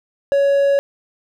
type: tone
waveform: triangle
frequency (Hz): 559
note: C#5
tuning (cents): +14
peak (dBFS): -10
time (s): 0.32-0.79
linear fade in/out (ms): 0
effects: none